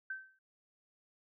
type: tone with exponential decay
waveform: sine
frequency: 1546 Hz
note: G6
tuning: 24 cents flat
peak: -35 dBFS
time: 0.1-0.39 s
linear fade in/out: 5 ms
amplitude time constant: 63 ms
effects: none